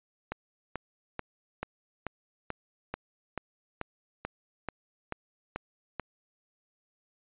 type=click train; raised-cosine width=0.5 ms; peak=-18 dBFS; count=14; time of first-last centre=0.32-5.997 s; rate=2.29 Hz; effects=resampled to 8000 Hz